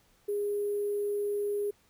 sine tone with sample-and-hold, 410 Hz, G#4, 22 cents flat, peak -28 dBFS, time 0.28-1.71 s, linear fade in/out 10 ms, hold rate 11025 Hz, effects pink hiss -66 dBFS RMS until 1.89 s

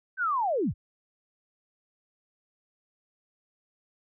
sine linear sweep, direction down, 1568 to 40.55 Hz, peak -24 dBFS, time 0.17-0.74 s, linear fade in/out 50 ms, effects none

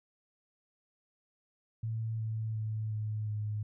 sine tone with pitch steps, 112.1 / 110.49 / 108.91 / 107.35 / 105.81 Hz, A2 / A2 / A2 / A2 / G#2, +33 / +8 / -17 / -42 / +33 cents, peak -32 dBFS, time 1.83-3.63 s, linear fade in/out 5 ms, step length 360 ms, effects none

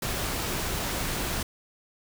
pink noise, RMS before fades -30 dBFS, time 0.02-1.43 s, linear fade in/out 5 ms, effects none

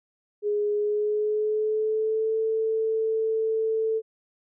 sine tone with pitch glide, 415.5 to 442.8 Hz, G#4 to A4, +1 to +11 cents, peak -22 dBFS, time 0.42-4.02 s, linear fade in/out 50 ms, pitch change +110 cents, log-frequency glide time 0.74-2.37 s, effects none

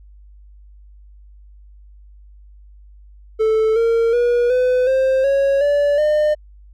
triangle tone with pitch steps, 439.1 / 459.6 / 481.1 / 503.5 / 527 / 551.6 / 577.4 / 604.3 Hz, A4 / A#4 / B4 / B4 / C5 / C#5 / D5 / D5, -4 / -25 / -45 / +33 / +12 / -9 / -30 / +49 cents, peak -11 dBFS, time 3.39-6.35 s, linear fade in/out 20 ms, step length 370 ms, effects added 50 Hz sine -41 dBFS peak until 6.73 s

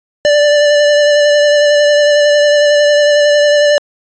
square tone with vibrato, 587.3 Hz, D5, in tune, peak -7 dBFS, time 0.25-3.78 s, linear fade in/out 0 ms, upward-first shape sine, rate 11 Hz, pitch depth 17 cents each way, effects resampled to 16000 Hz

